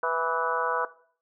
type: harmonic tone with a mistuned harmonic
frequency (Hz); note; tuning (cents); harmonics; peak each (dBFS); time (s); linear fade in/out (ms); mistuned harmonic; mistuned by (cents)
164.8; E3; 0; 3 / 4 / 5 / 6 / 7 / 8 / 9; -30 / -32 / -38 / -30 / -33 / -33 / -31; 0.03-0.85; 2; 8; -42
effects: noise-tail reverb RT60 0.5 s tail -17 dB re dry